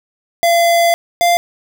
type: tone pair in turn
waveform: square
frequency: 682 / 693.9 Hz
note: F5 / F5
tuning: -41 / -11 cents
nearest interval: unison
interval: 30 cents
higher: second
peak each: -10 dBFS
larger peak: neither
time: 0.43-0.94 / 1.21-1.37 s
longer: first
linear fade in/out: 0 ms
effects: none